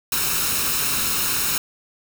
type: noise with comb filter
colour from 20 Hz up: white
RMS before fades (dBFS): -22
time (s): 0.12-1.58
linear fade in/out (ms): 2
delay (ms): 0.75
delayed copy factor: +0.55
effects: none